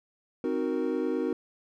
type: chord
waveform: triangle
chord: C half-diminished seventh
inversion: none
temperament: equal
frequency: 261.6 / 311.1 / 370 / 466.2 Hz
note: C4 / Eb4 / Gb4 / Bb4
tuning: 0 / 0 / 0 / 0 cents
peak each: -30 dBFS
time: 0.44-1.33 s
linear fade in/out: 2 ms
effects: none